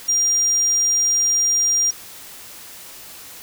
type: tone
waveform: triangle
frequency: 5700 Hz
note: F8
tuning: 34 cents sharp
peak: -13 dBFS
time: 0.08-1.91 s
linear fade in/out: 10 ms
effects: tanh soft clip ceiling -10 dBFS + white hiss -39 dBFS RMS until 3.42 s